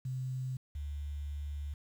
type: tone pair in turn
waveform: sine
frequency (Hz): 129.3 / 72.57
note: C3 / D2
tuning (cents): -20 / -20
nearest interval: minor seventh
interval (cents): 1000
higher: first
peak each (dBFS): -34 / -36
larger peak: first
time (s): 0.05-0.57 / 0.75-1.74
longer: second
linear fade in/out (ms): 5
effects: 10-bit